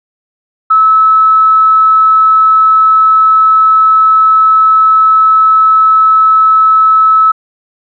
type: tone with tanh clipping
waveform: triangle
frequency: 1300 Hz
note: E6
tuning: 24 cents flat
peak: -3 dBFS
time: 0.7-7.32 s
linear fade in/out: 10 ms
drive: 3 dB
effects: resampled to 11025 Hz